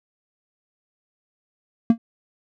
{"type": "tone with exponential decay", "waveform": "triangle", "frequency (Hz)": 230, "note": "A#3", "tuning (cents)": -23, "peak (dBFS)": -5, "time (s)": [1.9, 1.98], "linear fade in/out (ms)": 2, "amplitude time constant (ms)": 16, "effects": []}